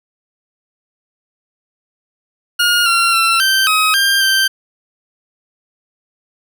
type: tone with pitch steps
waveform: 20% pulse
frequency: 1428 / 1371 / 1349 / 1558 / 1267 / 1592 / 1564 Hz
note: F6 / F6 / E6 / G6 / D#6 / G6 / G6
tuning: +38 / -32 / +40 / -11 / +31 / +26 / -4 cents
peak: -6 dBFS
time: 2.59-4.48 s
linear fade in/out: 10 ms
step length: 270 ms
effects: none